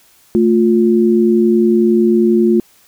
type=tone pair together; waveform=sine; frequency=222.1 / 352.6 Hz; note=A3 / F4; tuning=+16 / +17 cents; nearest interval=minor sixth; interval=801 cents; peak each=-11 dBFS; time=0.35-2.6 s; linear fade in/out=0 ms; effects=white hiss -50 dBFS RMS until 2.87 s